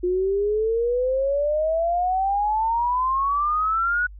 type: exponential sweep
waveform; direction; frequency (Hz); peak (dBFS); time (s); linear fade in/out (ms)
sine; up; 354.4 to 1480; -19; 0.03-4.07; 10
effects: added 50 Hz sine -38 dBFS peak until 4.19 s